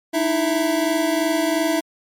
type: tone cluster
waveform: square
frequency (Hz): 305 / 327.9 / 660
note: D#4 / E4 / E5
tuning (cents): -34 / -9 / +2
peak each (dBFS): -23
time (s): 0.13-1.81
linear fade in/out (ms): 20
effects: MP3 64 kbps